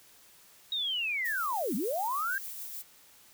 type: linear two-way sweep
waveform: sine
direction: down then up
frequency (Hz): 3804 to 183.9 to 1631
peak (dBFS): -29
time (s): 0.72-2.38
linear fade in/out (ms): 2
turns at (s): 1.75
type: noise with tremolo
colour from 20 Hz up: violet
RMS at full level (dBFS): -40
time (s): 1.24-2.83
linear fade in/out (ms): 20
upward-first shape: sine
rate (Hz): 6.7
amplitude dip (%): 25
effects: white hiss -58 dBFS RMS until 3.33 s